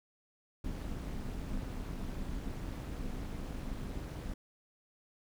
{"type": "noise with amplitude modulation", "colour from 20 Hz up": "brown", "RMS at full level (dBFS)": -36, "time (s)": [0.64, 4.34], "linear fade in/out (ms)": 5, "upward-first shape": "sine", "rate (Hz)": 225, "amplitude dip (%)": 75, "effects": []}